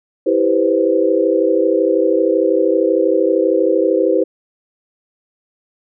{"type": "chord", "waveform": "sine", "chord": "C major seventh", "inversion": "first", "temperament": "just", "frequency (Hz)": [327, 392.4, 490.5, 523.3], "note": ["E4", "G4", "B4", "C5"], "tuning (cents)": [-14, 2, -12, 0], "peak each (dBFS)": -17, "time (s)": [0.26, 4.24], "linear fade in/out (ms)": 10, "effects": []}